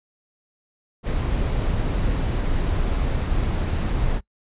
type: noise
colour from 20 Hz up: brown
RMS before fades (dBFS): -22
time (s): 1.03-4.21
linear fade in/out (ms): 50
effects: noise-tail reverb RT60 0.1 s tail -23 dB re dry + resampled to 8000 Hz

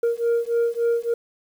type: beating tone pair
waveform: sine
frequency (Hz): 466.2 / 469.7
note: A#4 / A#4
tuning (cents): 0 / +13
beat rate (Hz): 3.5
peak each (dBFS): -20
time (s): 0.03-1.14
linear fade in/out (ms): 5
effects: tanh soft clip ceiling -16 dBFS + 8-bit

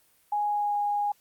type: tone with pitch glide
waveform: sine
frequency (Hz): 830 to 822.4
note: G#5 to G#5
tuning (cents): -1 to -17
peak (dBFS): -24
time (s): 0.32-1.12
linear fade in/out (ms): 5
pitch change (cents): -16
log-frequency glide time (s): 0.47-0.78
effects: white hiss -64 dBFS RMS until 1.2 s + Opus 32 kbps

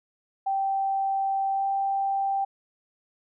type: tone with pitch glide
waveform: sine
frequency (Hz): 780 to 785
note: G5 to G5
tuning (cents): -9 to +2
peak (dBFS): -23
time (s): 0.46-2.45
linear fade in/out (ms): 10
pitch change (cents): +11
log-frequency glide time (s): 1.53-1.66
effects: none

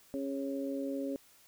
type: harmonic tone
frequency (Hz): 137.5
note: C#3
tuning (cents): -14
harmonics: 2 / 3 / 4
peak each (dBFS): -35 / -42 / -39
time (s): 0.14-1.16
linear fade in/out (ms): 0
effects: white hiss -62 dBFS RMS until 1.47 s

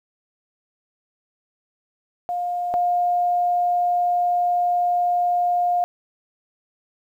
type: tone pair in turn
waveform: sine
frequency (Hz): 708 / 708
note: F5 / F5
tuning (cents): +23 / +23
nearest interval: unison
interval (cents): 0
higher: neither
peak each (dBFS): -22 / -17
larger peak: second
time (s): 2.29-2.74 / 2.74-5.84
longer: second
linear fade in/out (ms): 0
effects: 9-bit

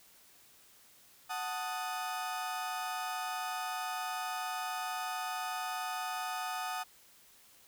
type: chord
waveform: 35% pulse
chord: D# diminished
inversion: first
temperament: equal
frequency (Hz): 740 / 880 / 1244.5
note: F#5 / A5 / D#6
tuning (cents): 0 / 0 / 0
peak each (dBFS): -37 / -40 / -38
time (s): 1.29-6.84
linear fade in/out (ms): 20
effects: white hiss -61 dBFS RMS until 7.67 s

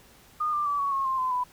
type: tone with pitch steps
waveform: sine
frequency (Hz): 1223 / 1187.5 / 1153 / 1119.6 / 1087.1 / 1055.5 / 1024.9 / 995.1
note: D#6 / D6 / D6 / C#6 / C#6 / C6 / C6 / B5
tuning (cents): -30 / +19 / -32 / +17 / -34 / +15 / -36 / +13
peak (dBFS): -24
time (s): 0.4-1.44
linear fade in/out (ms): 10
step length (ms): 130
effects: pink hiss -55 dBFS RMS until 1.52 s

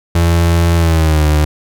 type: tone with pitch glide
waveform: 35% pulse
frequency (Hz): 84.6 to 75.81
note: E2 to D#2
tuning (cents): +45 to -44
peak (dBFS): -7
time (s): 0.15-1.45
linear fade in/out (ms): 5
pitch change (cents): -189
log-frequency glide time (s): 0.76-1.24
effects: none

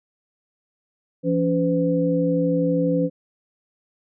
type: tone cluster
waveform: sine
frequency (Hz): 170.2 / 282.4 / 506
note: F3 / C#4 / B4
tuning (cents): -44 / +32 / +42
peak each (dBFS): -22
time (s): 1.23-3.1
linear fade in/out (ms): 50
effects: none

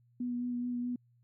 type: tone with vibrato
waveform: sine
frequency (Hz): 244.3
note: B3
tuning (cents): -19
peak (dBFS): -32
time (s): 0.2-0.96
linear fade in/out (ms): 5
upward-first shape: sine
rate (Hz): 4.7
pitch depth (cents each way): 15
effects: added 120 Hz sine -64 dBFS peak until 1.23 s

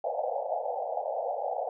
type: band-pass noise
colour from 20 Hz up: white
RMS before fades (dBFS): -32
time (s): 0.04-1.69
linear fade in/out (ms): 2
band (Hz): 490 to 820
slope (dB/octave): 96
effects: none

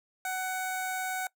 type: tone with notch filter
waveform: 15% pulse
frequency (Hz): 747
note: F#5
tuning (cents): +16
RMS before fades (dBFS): -33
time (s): 0.25-1.27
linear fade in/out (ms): 2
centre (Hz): 2900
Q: 1.4
effects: noise-tail reverb RT60 0.1 s tail -21 dB re dry

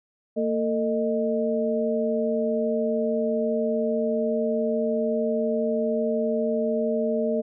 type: tone cluster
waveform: sine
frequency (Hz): 228.2 / 449.4 / 618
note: A#3 / A4 / D#5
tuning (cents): -37 / +37 / -12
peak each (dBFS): -26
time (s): 0.36-7.42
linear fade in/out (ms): 20
effects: none

